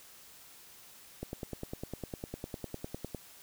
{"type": "click train", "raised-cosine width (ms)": 2, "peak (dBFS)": -24, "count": 20, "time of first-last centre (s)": [1.23, 3.147], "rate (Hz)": 9.91, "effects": ["white hiss -55 dBFS RMS until 3.42 s"]}